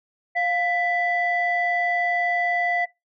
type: tone pair together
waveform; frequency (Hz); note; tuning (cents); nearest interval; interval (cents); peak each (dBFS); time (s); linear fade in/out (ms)
sine; 702 / 1985.6; F5 / B6; +9 / +9; octave + tritone; 1800; -22; 0.35-2.86; 20
effects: noise-tail reverb RT60 0.2 s tail -21 dB re dry + tanh soft clip ceiling -13 dBFS